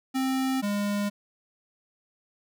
square tone pair in turn, 263.3 / 204.1 Hz, C4 / G#3, +11 / -30 cents, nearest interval major third, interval 441 cents, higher first, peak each -25 / -26 dBFS, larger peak first, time 0.14-0.62 / 0.62-1.1 s, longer neither, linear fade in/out 20 ms, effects none

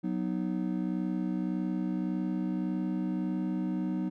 triangle chord, B major, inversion second, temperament just, 185.21 / 246.9 / 308.7 Hz, F#3 / B3 / D#4, +2 / 0 / -14 cents, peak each -30 / -33 / -32 dBFS, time 0.03-4.1 s, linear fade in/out 20 ms, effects none

